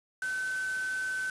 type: tone in noise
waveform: sine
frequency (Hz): 1524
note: G6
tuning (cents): -49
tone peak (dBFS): -30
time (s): 0.22-1.3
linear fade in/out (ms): 2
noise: white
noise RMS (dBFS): -44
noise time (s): 0.22-1.3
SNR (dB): +11
effects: resampled to 24000 Hz